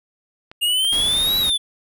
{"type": "clicks", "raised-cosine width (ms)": 0.3, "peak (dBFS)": -22, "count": 2, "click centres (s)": [0.515, 0.848]}
{"type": "exponential two-way sweep", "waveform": "square", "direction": "up then down", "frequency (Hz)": [2817, 3951, 3427], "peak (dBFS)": -17, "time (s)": [0.61, 1.58], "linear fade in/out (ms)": 20, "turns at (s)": 1.38}
{"type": "noise", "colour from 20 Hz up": "pink", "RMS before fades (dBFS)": -31, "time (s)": [0.92, 1.5], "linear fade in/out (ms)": 5}
{"effects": []}